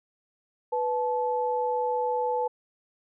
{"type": "tone pair together", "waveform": "sine", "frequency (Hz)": [493.9, 867.7], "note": ["B4", "A5"], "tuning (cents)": [0, -24], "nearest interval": "minor seventh", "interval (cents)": 976, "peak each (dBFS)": [-27, -27], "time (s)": [0.72, 2.48], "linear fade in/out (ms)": 10, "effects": []}